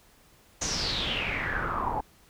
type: noise with low-pass filter sweep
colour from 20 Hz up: pink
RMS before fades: -30 dBFS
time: 0.61-2.01 s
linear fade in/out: 10 ms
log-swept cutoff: 6600 to 810 Hz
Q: 7.7
effects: pink hiss -59 dBFS RMS until 2.29 s